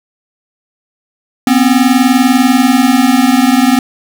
square tone pair together, 245.8 / 266.1 Hz, B3 / C4, -8 / +29 cents, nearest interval minor second, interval 137 cents, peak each -10 dBFS, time 1.47-3.79 s, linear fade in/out 2 ms, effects none

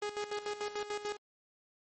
sawtooth tone with tremolo, 415.3 Hz, G#4, in tune, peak -30 dBFS, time 0.02-1.17 s, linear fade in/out 5 ms, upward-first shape square, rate 6.8 Hz, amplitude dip 70%, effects MP3 32 kbps

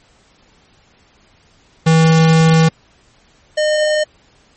square tone pair in turn, 161.5 / 609.7 Hz, E3 / D#5, -35 / -35 cents, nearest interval octave + major seventh, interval 2300 cents, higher second, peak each -8 / -13 dBFS, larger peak first, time 1.86-2.69 / 3.57-4.04 s, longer first, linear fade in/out 10 ms, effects pink hiss -52 dBFS RMS until 4.56 s + MP3 32 kbps

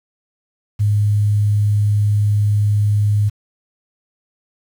sine tone with quantisation, 103.83 Hz, G#2, in tune, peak -12 dBFS, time 0.79-3.3 s, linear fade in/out 20 ms, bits 7, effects none

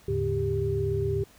sine tone cluster, 78.4 / 105.9 / 142.8 / 394.9 Hz, D#2 / G#2 / D3 / G4, +14 / +34 / -48 / +13 cents, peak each -33 / -30 / -32 / -27 dBFS, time 0.08-1.24 s, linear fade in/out 5 ms, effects pink hiss -56 dBFS RMS until 1.38 s

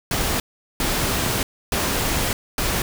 pink noise bursts at uneven times, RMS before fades -22 dBFS, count 4, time 0.11-0.4 / 0.8-1.43 / 1.72-2.33 / 2.58-2.82 s, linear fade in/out 2 ms, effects none

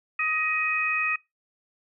harmonic tone, 628 Hz, D#5, 16 cents sharp, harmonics 2 / 3 / 4, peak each -30 / -30 / -25 dBFS, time 0.19-1.16 s, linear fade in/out 5 ms, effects noise-tail reverb RT60 0.2 s tail -23 dB re dry

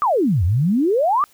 sine exponential two-way sweep, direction down then up, 1244.5 to 80.7 to 1244.5 Hz, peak -14 dBFS, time 0.02-1.24 s, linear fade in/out 0 ms, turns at 0.44 s, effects white hiss -54 dBFS RMS until 1.33 s

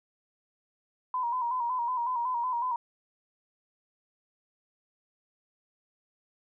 sine tone with vibrato, 978 Hz, B5, 17 cents flat, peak -27 dBFS, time 1.14-2.76 s, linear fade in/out 2 ms, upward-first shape square, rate 5.4 Hz, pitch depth 60 cents each way, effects none

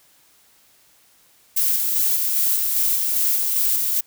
violet noise with tremolo, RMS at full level -19 dBFS, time 1.56-4.01 s, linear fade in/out 10 ms, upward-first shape square, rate 2.5 Hz, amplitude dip 25%, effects white hiss -56 dBFS RMS until 4.06 s

